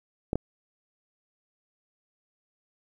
clicks, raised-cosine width 2 ms, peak -13 dBFS, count 2, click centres 0.331 / 0.356 s, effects 9-bit

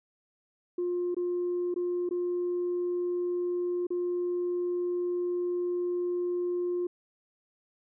sine tone with dropouts, 354 Hz, F4, 23 cents sharp, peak -26 dBFS, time 0.78-6.87 s, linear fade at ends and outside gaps 5 ms, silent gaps 1.146-1.166 / 1.742-1.76 / 2.091-2.109 / 3.869-3.904 s, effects tanh soft clip ceiling -24 dBFS

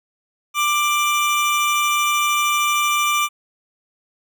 25% pulse tone pair together, 1183 / 2964 Hz, D6 / F#7, +12 / +2 cents, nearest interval octave + major third, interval 1590 cents, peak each -13 / -23 dBFS, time 0.54-3.29 s, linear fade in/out 50 ms, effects none

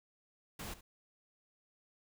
pink noise with echo, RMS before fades -44 dBFS, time 0.59-0.74 s, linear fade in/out 5 ms, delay 70 ms, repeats 1, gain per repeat -15 dB, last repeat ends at 0.81 s, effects none

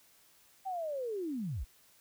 sine linear sweep, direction down, 784 to 38.29 Hz, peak -34 dBFS, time 0.65-1.65 s, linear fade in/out 20 ms, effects white hiss -64 dBFS RMS until 2 s

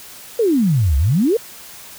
sine exponential two-way sweep, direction down then up, 494.6 to 64 to 494.6 Hz, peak -12 dBFS, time 0.39-1.37 s, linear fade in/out 5 ms, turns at 0.97 s, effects white hiss -38 dBFS RMS until 1.98 s

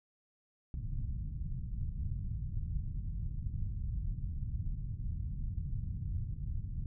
pink low-pass noise, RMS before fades -37 dBFS, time 0.74-6.86 s, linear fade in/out 2 ms, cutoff 140 Hz, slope 24 dB/octave, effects none

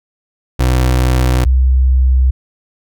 30% pulse / sine tone pair in turn, 62.9 / 64.41 Hz, B1 / C2, +32 / -27 cents, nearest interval unison, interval 41 cents, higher second, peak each -7 dBFS, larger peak neither, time 0.59-1.45 / 1.45-2.31 s, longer neither, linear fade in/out 10 ms, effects none

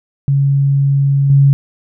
sine tone with level steps, 139.1 Hz, C#3, 6 cents sharp, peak -9 / -5 dBFS, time 0.28-1.53 s, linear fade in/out 0 ms, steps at 1.3 s, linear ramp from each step 2 ms, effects none

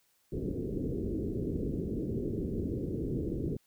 white low-pass noise, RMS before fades -34 dBFS, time 0.32-3.57 s, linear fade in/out 5 ms, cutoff 430 Hz, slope 48 dB/octave, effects white hiss -71 dBFS RMS until 3.66 s

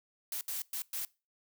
blue noise bursts at uneven times, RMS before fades -37 dBFS, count 4, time 0.32-0.41 / 0.48-0.62 / 0.73-0.82 / 0.93-1.05 s, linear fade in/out 2 ms, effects noise-tail reverb RT60 0.3 s tail -23 dB re dry

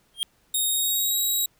square tone with exponential growth, 3216 Hz, G7, 44 cents sharp, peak -19 dBFS, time 0.14-0.23 s, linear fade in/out 0 ms, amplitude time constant 18 ms
5% pulse tone with pitch glide, 3729 to 3836 Hz, A#7 to A#7, 0 to +49 cents, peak -15 dBFS, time 0.54-1.46 s, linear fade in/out 5 ms, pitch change +49 cents, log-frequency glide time 0.7-1.19 s
effects pink hiss -64 dBFS RMS until 1.59 s

